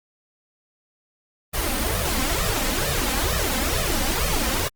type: noise with flanger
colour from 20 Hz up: pink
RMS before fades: -23 dBFS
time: 1.53-4.69 s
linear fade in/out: 20 ms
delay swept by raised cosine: 1.6 to 3.9 ms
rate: 2.2 Hz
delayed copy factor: +1
effects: Opus 24 kbps